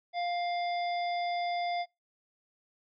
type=harmonic tone; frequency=700 Hz; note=F5; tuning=4 cents sharp; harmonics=1 / 3 / 5 / 7; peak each=-30 / -40 / -44 / -47 dBFS; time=0.13-1.86 s; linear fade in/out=50 ms; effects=noise-tail reverb RT60 0.2 s tail -23 dB re dry

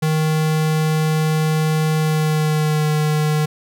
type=tone with pitch glide; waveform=square; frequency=156.2 to 152.63 Hz; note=D#3 to D#3; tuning=+7 to -33 cents; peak=-16 dBFS; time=0.02-3.46 s; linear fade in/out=10 ms; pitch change=-40 cents; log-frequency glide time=1.97-2.86 s; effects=none

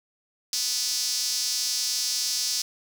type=tone with high-pass filter; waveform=sawtooth; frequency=248.6 Hz; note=B3; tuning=12 cents sharp; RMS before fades=-27 dBFS; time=0.53-2.62 s; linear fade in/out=2 ms; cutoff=5200 Hz; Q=3.7; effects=none

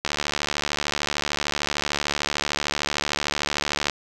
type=click train; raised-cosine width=0.2 ms; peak=-6 dBFS; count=283; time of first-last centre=0.05-3.897 s; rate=73.3 Hz; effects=none

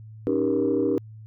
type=chord; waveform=sine; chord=Eb dominant seventh; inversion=third; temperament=equal with one note detuned; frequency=277.2 / 311.1 / 392 / 474 Hz; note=Db4 / Eb4 / G4 / Bb4; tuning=0 / 0 / 0 / +29 cents; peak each=-25 dBFS; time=0.27-0.98 s; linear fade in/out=0 ms; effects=tanh soft clip ceiling -13 dBFS + added 109 Hz sine -40 dBFS peak until 1.26 s

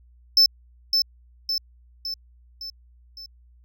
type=tone with echo; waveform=triangle; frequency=5274 Hz; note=E8; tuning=in tune; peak=-11 dBFS; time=0.37-0.46 s; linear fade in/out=2 ms; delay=560 ms; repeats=5; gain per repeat=-5 dB; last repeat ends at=3.26 s; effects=added 60 Hz sine -51 dBFS peak until 3.64 s

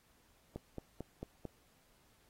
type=click train; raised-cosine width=2 ms; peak=-28 dBFS; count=5; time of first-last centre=0.56-1.453 s; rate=4.48 Hz; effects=pink hiss -70 dBFS RMS until 2.29 s + AAC 48 kbps

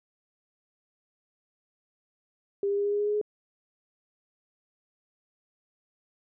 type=tone with pitch steps; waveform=sine; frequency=400 / 402.8 / 405.6 / 408.4 / 411.2 / 414.1 / 417 / 419.9 Hz; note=G4 / G4 / G#4 / G#4 / G#4 / G#4 / G#4 / G#4; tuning=+35 / +47 / -41 / -29 / -17 / -5 / +7 / +19 cents; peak=-24 dBFS; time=2.63-3.214 s; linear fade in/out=2 ms; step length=73 ms; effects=none

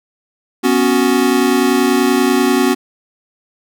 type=chord; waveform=square; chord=B suspended second; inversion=none; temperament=equal; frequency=246.9 / 277.2 / 370 Hz; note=B3 / C#4 / F#4; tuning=0 / 0 / 0 cents; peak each=-16 dBFS; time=0.63-2.75 s; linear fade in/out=20 ms; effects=none

